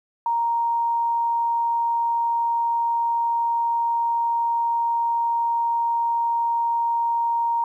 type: tone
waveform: sine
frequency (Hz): 933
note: A#5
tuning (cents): +1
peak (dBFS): -19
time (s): 0.26-7.64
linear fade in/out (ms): 2
effects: 10-bit